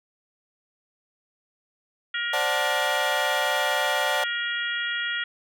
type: harmonic tone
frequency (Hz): 473.2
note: A#4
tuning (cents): +26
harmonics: 3 / 4 / 5 / 6 / 7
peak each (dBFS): -30 / -29 / -39 / -36 / -32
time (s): 2.14-5.24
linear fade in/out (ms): 5
type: chord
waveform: 35% pulse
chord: D dominant seventh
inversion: third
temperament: equal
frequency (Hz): 523.3 / 587.3 / 740 / 880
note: C5 / D5 / F#5 / A5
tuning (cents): 0 / 0 / 0 / 0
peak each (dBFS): -31 / -27 / -28 / -28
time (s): 2.33-4.24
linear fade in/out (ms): 5
effects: none